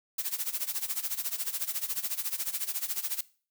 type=noise with tremolo; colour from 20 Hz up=blue; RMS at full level=-30 dBFS; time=0.18-3.21 s; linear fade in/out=5 ms; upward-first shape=sine; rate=14 Hz; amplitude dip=85%; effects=noise-tail reverb RT60 0.4 s tail -20 dB re dry